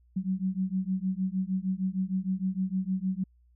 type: beating tone pair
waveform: sine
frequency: 185 / 191.5 Hz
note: F#3 / G3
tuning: 0 / -40 cents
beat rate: 6.5 Hz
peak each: -30 dBFS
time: 0.16-3.24 s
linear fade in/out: 10 ms
effects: added 60 Hz sine -59 dBFS peak until 3.55 s